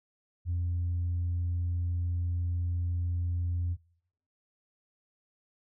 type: tone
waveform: sine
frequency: 87 Hz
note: F2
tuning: 6 cents flat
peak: -26 dBFS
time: 0.45-3.77 s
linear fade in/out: 50 ms
effects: noise-tail reverb RT60 0.7 s tail -23 dB re dry + tanh soft clip ceiling -25 dBFS